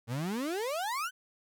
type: exponential sweep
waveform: 35% pulse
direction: up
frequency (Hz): 110 to 1568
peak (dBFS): -30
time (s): 0.07-1.11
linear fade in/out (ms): 50
effects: none